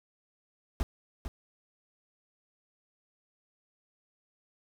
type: noise with echo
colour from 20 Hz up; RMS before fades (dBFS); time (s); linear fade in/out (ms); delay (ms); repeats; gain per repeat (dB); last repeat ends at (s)
brown; -28; 0.8-0.83; 0; 450; 1; -8; 1.28
effects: none